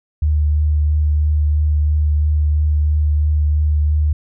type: tone with vibrato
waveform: sine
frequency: 75.3 Hz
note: D2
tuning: 44 cents sharp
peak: -12 dBFS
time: 0.22-4.13 s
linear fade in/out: 5 ms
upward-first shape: triangle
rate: 3 Hz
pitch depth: 17 cents each way
effects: none